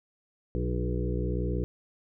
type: harmonic tone with a mistuned harmonic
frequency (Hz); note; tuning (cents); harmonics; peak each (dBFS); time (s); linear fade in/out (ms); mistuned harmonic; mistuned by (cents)
60.9; B1; -24; 1 / 2 / 3 / 5 / 6 / 7 / 8; -30 / -33 / -35 / -37 / -38 / -38 / -39; 0.55-1.64; 0; 7; -20
effects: none